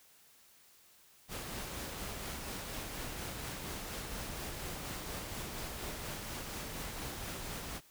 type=noise with tremolo; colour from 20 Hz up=pink; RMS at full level=-41 dBFS; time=1.28-7.81 s; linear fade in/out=50 ms; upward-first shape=sine; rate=4.2 Hz; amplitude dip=25%; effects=white hiss -63 dBFS RMS until 7.9 s